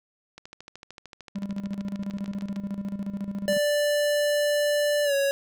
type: click train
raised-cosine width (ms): 0.2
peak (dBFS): -25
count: 30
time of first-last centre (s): 0.38-2.56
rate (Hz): 13.3
type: tone with tremolo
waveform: triangle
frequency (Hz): 199.1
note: G3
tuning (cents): +27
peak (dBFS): -25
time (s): 1.35-3.58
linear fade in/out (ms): 10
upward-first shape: square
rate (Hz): 14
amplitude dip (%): 65
type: tone with pitch glide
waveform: square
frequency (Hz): 587.3 to 555.6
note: D5 to C#5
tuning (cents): 0 to +4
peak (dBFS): -22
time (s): 3.48-5.31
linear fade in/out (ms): 0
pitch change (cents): -96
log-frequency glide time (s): 5.04-5.14
effects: none